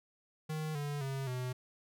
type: tone with pitch steps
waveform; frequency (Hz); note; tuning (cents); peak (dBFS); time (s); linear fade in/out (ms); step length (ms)
square; 155.56 / 145.14 / 135.42 / 126.35; D#3 / D3 / C#3 / B2; 0 / -20 / -40 / +40; -36; 0.49-1.53; 10; 260
effects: none